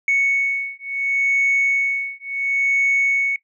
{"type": "beating tone pair", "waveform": "sine", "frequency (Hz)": [2217, 2217.71], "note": ["C#7", "C#7"], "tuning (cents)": [0, 0], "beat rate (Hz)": 0.71, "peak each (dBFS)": -19, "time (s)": [0.08, 3.36], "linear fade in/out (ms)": 2, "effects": ["noise-tail reverb RT60 0.1 s tail -20 dB re dry", "tanh soft clip ceiling -11 dBFS"]}